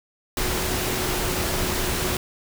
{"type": "tone in noise", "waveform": "sine", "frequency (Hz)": 366.2, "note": "F#4", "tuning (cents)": -18, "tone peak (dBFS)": -32, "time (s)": [0.37, 2.17], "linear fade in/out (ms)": 2, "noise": "pink", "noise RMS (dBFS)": -25, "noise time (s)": [0.37, 2.17], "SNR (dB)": -10, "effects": []}